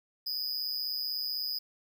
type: tone with amplitude modulation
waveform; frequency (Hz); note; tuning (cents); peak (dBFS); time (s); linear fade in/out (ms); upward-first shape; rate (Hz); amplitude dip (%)
square; 4978; D#8; 0; -28; 0.26-1.59; 10; sine; 140; 95
effects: 11-bit